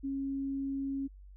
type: tone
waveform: sine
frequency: 273.3 Hz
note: C#4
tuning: 24 cents flat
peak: -32 dBFS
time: 0.03-1.08 s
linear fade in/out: 20 ms
effects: added 48 Hz sine -49 dBFS peak until 1.36 s